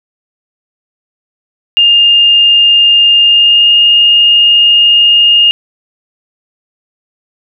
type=tone with pitch glide; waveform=sine; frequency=2817 to 2837 Hz; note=F7 to F7; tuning=+14 to +27 cents; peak=-3 dBFS; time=1.77-5.51 s; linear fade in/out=0 ms; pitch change=+13 cents; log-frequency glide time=3.22-3.71 s; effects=none